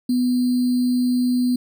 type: tone with sample-and-hold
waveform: sine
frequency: 248.6 Hz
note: B3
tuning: 12 cents sharp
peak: -16 dBFS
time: 0.09-1.56 s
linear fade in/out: 5 ms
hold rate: 4410 Hz
effects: none